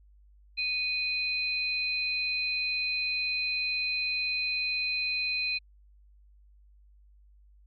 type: tone pair together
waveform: sine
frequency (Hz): 2481 / 4089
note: D#7 / C8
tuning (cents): -6 / -41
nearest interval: major sixth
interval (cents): 865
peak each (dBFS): -29 / -32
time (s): 0.57-5.59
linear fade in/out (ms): 20
effects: added 50 Hz sine -55 dBFS peak until 7.66 s